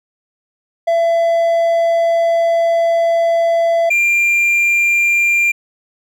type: tone pair in turn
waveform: triangle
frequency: 671 / 2386 Hz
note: E5 / D7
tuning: +31 / +27 cents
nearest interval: octave + minor seventh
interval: 2196 cents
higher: second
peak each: -9 dBFS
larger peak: neither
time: 0.87-3.9 / 3.9-5.52 s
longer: first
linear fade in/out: 10 ms
effects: none

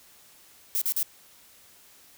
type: noise bursts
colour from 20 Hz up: violet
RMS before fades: -26 dBFS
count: 3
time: 0.75-1.029 s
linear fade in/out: 0 ms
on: 65 ms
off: 42 ms
effects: white hiss -55 dBFS RMS until 2.17 s

